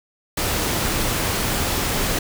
pink noise, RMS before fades -22 dBFS, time 0.37-2.19 s, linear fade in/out 5 ms, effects none

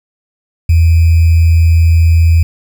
sine tone with sample-and-hold, 82.6 Hz, E2, 4 cents sharp, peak -4 dBFS, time 0.69-2.43 s, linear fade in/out 5 ms, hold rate 2450 Hz, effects none

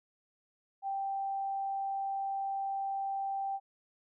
sine tone, 784 Hz, G5, in tune, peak -32 dBFS, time 0.82-3.6 s, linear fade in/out 50 ms, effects none

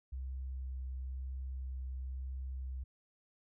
sine tone with vibrato, 65 Hz, C2, 11 cents flat, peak -38 dBFS, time 0.12-2.84 s, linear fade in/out 10 ms, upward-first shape sine, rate 1 Hz, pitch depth 10 cents each way, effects none

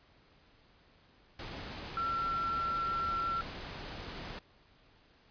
sine tone in noise, 1353 Hz, E6, 45 cents sharp, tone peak -31 dBFS, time 1.97-3.41 s, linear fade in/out 2 ms, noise pink, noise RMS -43 dBFS, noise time 1.39-4.39 s, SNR +9 dB, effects pink hiss -64 dBFS RMS until 5.3 s + resampled to 11025 Hz

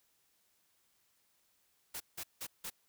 white noise bursts, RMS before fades -42 dBFS, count 4, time 1.94-2.702 s, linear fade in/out 10 ms, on 63 ms, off 170 ms, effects white hiss -74 dBFS RMS until 2.88 s

